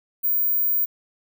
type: tone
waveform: sine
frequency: 15220 Hz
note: A#9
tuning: 35 cents sharp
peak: -18 dBFS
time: 0.23-0.86 s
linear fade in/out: 20 ms
effects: none